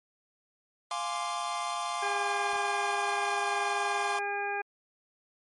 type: chord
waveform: 45% pulse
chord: D half-diminished seventh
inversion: first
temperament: equal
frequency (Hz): 698.5 / 830.6 / 1046.5 / 1174.7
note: F5 / Ab5 / C6 / D6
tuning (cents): 0 / 0 / 0 / 0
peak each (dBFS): -37 / -38 / -36 / -36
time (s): 0.91-4.19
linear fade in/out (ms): 2
type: harmonic tone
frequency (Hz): 405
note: G#4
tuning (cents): -43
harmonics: 1 / 2 / 3 / 4 / 5 / 6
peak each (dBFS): -37 / -33 / -45 / -35 / -48 / -38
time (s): 2.02-4.62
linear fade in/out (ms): 10
type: clicks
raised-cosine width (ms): 2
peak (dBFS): -39 / -42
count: 2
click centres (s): 2.533 / 2.56
effects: MP3 48 kbps